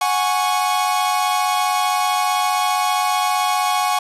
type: chord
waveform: 45% pulse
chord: F# suspended second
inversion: none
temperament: equal with one note detuned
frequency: 735.3 / 830.6 / 1108.7 Hz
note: F#5 / G#5 / C#6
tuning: -11 / 0 / 0 cents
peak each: -21 dBFS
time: 0.01-3.99 s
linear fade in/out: 5 ms
effects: resampled to 32000 Hz + 9-bit